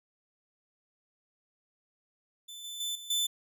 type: tone with level steps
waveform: sawtooth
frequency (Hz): 3520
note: A7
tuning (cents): 0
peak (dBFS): -40 / -36 / -29 / -40 / -24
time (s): 2.48-3.27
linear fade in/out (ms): 10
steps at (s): 2.64 / 2.8 / 2.95 / 3.1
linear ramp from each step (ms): 5
effects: none